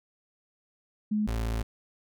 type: tone pair in turn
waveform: sine / 35% pulse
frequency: 211.6 / 56.05 Hz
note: G#3 / A1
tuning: +33 / +33 cents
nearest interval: octave + major seventh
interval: 2300 cents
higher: first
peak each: -24 / -26 dBFS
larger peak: first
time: 1.11-1.27 / 1.27-1.63 s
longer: second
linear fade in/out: 10 ms
effects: none